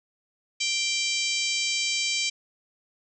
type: harmonic tone with a mistuned harmonic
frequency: 784 Hz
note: G5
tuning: in tune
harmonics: 3 / 4 / 5 / 6 / 7 / 8 / 9 / 10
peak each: -29 / -31 / -34 / -32 / -34 / -34 / -36 / -37 dBFS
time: 0.6-2.3 s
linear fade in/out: 10 ms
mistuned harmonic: 10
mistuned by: -22 cents
effects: none